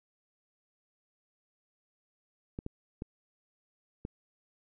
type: clicks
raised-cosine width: 3 ms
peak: -24 dBFS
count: 4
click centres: 2.589 / 2.664 / 3.021 / 4.051 s
effects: none